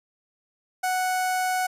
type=tone with notch filter; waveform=sawtooth; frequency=740 Hz; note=F#5; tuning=in tune; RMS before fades=-25 dBFS; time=0.83-1.67 s; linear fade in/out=10 ms; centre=3400 Hz; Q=1.4; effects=resampled to 32000 Hz